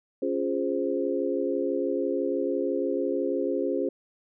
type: chord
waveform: sine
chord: Db major seventh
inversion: none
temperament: equal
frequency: 277.2 / 349.2 / 415.3 / 523.3 Hz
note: Db4 / F4 / Ab4 / C5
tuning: 0 / 0 / 0 / 0 cents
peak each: -30 dBFS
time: 0.22-3.89 s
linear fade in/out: 5 ms
effects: none